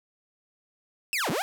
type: linear two-way sweep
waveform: sawtooth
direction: down then up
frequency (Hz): 2755 to 124 to 843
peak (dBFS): -22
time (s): 1.13-1.42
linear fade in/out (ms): 0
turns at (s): 1.3
effects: none